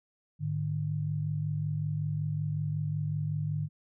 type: tone pair together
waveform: sine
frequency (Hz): 105.63 / 151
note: G#2 / D3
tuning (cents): +30 / +48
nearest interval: tritone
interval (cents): 618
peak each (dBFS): -34 / -30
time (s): 0.39-3.69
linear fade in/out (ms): 50
effects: none